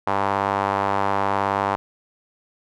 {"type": "tone with band-pass filter", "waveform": "sawtooth", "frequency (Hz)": 99.1, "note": "G2", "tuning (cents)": 19, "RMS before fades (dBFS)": -22, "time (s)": [0.07, 1.76], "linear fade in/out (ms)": 0, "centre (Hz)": 940, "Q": 2.4, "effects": []}